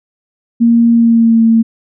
sine tone with pitch glide, 233.1 to 226.6 Hz, A#3 to A#3, 0 to -49 cents, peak -5 dBFS, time 0.6-1.63 s, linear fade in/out 20 ms, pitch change -49 cents, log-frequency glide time 0.92-1.42 s, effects none

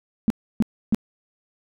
sine tone bursts, 220 Hz, A3, in tune, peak -14 dBFS, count 3, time 0.28-0.946 s, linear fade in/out 0 ms, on 22 ms, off 300 ms, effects none

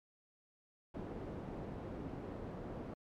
white low-pass noise, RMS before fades -45 dBFS, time 0.94-2.94 s, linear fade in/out 5 ms, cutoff 420 Hz, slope 12 dB/octave, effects MP3 96 kbps

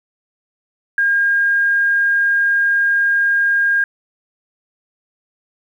sine tone, 1616 Hz, G#6, 48 cents flat, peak -12 dBFS, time 0.98-3.84 s, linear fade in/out 2 ms, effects 8-bit

